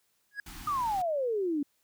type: tone with exponential growth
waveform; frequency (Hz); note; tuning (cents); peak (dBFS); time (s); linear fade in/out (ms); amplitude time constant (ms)
triangle; 1661.2; G#6; 0; -28; 0.31-0.4; 2; 18
type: band-stop noise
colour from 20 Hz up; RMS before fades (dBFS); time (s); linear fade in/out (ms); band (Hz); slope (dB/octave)
pink; -45; 0.46-1.02; 5; 370 to 740; 96
type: exponential sweep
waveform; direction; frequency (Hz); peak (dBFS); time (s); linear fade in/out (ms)
sine; down; 1244.5 to 277.2; -27; 0.67-1.63; 5
effects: white hiss -73 dBFS RMS until 1.83 s